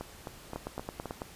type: two click trains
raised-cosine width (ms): 1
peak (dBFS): -21 / -23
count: 7 / 5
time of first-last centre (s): 0.56-1.219 / 0.01-1.057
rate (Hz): 9.11 / 3.82
effects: pink hiss -51 dBFS RMS until 1.35 s + resampled to 32000 Hz